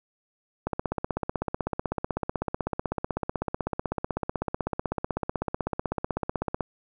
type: click train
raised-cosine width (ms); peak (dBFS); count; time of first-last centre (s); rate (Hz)
1; -13; 96; 0.67-6.607; 16
effects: none